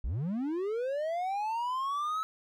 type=linear sweep; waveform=triangle; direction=up; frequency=44 to 1306 Hz; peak=-28 dBFS; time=0.04-2.23 s; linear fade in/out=0 ms; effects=none